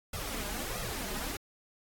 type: noise with flanger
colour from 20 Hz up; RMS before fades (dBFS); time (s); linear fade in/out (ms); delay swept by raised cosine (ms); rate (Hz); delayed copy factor
pink; -37; 0.13-1.37; 5; 1.5 to 4.9; 1.5; +0.95
effects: AAC 64 kbps